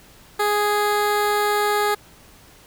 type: tone with notch filter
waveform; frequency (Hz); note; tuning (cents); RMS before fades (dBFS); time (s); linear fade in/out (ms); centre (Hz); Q
15% pulse; 415.3; G#4; 0; -20; 0.39-1.95; 10; 5900; 1.8
effects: pink hiss -49 dBFS RMS until 2.66 s